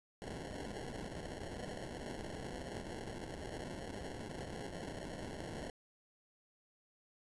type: noise with sample-and-hold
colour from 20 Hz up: white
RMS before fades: -45 dBFS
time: 0.22-5.7 s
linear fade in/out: 0 ms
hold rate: 1225 Hz
effects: resampled to 24000 Hz